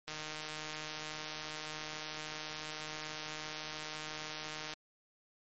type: click train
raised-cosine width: 0.2 ms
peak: -24 dBFS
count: 718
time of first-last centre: 0.08-4.736 s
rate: 154 Hz
effects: MP3 32 kbps